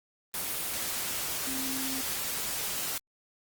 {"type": "tone in noise", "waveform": "sine", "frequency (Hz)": 264.8, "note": "C4", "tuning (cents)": 21, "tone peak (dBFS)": -36, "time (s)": [1.47, 2.01], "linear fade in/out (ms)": 2, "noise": "white", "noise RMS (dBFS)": -33, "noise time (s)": [0.34, 2.98], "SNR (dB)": -6, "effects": ["Opus 24 kbps"]}